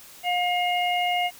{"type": "harmonic tone", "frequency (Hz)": 713, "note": "F5", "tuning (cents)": 36, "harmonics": [1, 3, 4], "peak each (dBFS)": [-23, -28, -29], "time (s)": [0.23, 1.31], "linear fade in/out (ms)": 50, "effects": ["white hiss -47 dBFS RMS until 1.39 s"]}